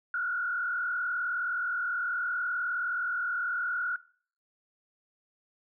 sine tone with frequency modulation, 1436 Hz, F6, 48 cents sharp, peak -28 dBFS, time 0.14-3.96 s, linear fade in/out 2 ms, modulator 39.3 Hz, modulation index 1.4, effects noise-tail reverb RT60 0.5 s tail -21 dB re dry

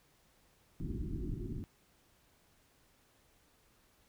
pink low-pass noise, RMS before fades -39 dBFS, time 0.8-1.64 s, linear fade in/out 0 ms, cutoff 380 Hz, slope 96 dB/octave, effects pink hiss -69 dBFS RMS until 4.08 s

